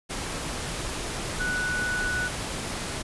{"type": "tone in noise", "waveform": "sine", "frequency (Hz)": 1480, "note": "F#6", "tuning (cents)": 0, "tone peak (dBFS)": -26, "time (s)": [1.39, 2.29], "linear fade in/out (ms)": 20, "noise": "pink", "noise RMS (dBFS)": -32, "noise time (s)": [0.09, 3.03], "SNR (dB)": 3, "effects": ["resampled to 24000 Hz"]}